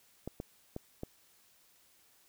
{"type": "clicks", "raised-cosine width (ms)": 2, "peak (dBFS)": -25, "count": 4, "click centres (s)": [0.276, 0.401, 0.764, 1.034], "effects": ["white hiss -66 dBFS RMS until 2.28 s"]}